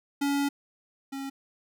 square tone pair in turn, 282.2 / 272.9 Hz, C#4 / C#4, +31 / -27 cents, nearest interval minor second, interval 58 cents, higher first, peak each -25 / -34 dBFS, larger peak first, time 0.21-0.49 / 1.12-1.3 s, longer first, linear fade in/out 10 ms, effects none

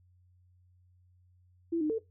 sine tone with pitch steps, 334.2 / 305.4 / 447.1 Hz, E4 / D#4 / A4, +24 / -32 / +28 cents, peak -27 dBFS, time 1.72-1.987 s, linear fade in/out 10 ms, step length 89 ms, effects noise-tail reverb RT60 0.2 s tail -17 dB re dry + added 90 Hz sine -61 dBFS peak until 2.1 s

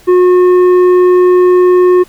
sine tone with tanh clipping, 361.9 Hz, F#4, 38 cents flat, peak -5 dBFS, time 0.07-2.04 s, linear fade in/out 20 ms, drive 8 dB, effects pink hiss -42 dBFS RMS until 2.08 s

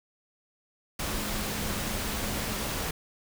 sine tone in noise, 210 Hz, G#3, 19 cents sharp, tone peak -39 dBFS, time 1.1-2.62 s, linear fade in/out 5 ms, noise pink, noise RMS -32 dBFS, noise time 0.99-2.91 s, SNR -10 dB, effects none

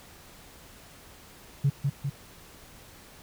sine tone with echo, 140 Hz, C#3, 18 cents sharp, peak -18 dBFS, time 1.64-1.7 s, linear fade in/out 10 ms, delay 200 ms, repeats 2, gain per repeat -4 dB, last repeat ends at 2.1 s, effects tanh soft clip ceiling -16 dBFS + pink hiss -51 dBFS RMS until 3.22 s

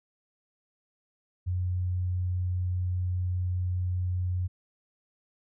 sine tone, 90.5 Hz, F#2, 38 cents flat, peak -26 dBFS, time 1.46-4.48 s, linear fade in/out 20 ms, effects none

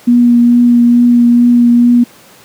sine tone with vibrato, 240 Hz, B3, 49 cents flat, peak -3 dBFS, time 0.07-2.04 s, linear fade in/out 10 ms, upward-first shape triangle, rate 2.3 Hz, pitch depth 15 cents each way, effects pink hiss -40 dBFS RMS until 2.44 s + high-pass 150 Hz 12 dB/octave

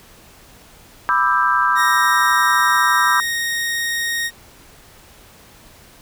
sine chord, E minor seventh, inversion second, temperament just, 988.9 / 1186.7 / 1318.5 / 1582.2 Hz, B5 / D6 / E6 / G6, +2 / +18 / 0 / +16 cents, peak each -19 dBFS, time 1.09-3.2 s, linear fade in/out 0 ms
sawtooth tone, 1864.7 Hz, A#6, in tune, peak -16 dBFS, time 1.75-4.31 s, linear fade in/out 50 ms
effects pink hiss -46 dBFS RMS until 6.01 s

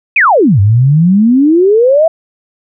sine exponential two-way sweep, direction down then up, 2632 to 95.6 to 671 Hz, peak -4 dBFS, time 0.16-2.08 s, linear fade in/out 5 ms, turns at 0.6 s, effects none

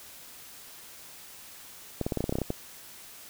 clicks, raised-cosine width 2 ms, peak -15 dBFS, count 12, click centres 2.013 / 2.065 / 2.122 / 2.173 / 2.206 / 2.241 / 2.294 / 2.325 / 2.355 / 2.386 / 2.417 / 2.504 s, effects white hiss -48 dBFS RMS until 3.29 s

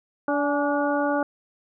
harmonic tone with a mistuned harmonic, 289.4 Hz, D4, 25 cents flat, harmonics 1 / 2 / 3 / 4 / 5, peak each -25 / -25 / -28 / -32 / -30 dBFS, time 0.28-1.23 s, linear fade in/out 2 ms, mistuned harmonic 3, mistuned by -43 cents, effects none

